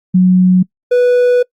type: tone pair in turn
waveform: sine / triangle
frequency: 183.5 / 492.2 Hz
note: F#3 / B4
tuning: -14 / -6 cents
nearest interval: octave + perfect fourth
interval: 1708 cents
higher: second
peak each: -5 dBFS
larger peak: neither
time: 0.14-0.63 / 0.91-1.43 s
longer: second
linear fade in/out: 10 ms
effects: noise-tail reverb RT60 0.1 s tail -24 dB re dry + Opus 48 kbps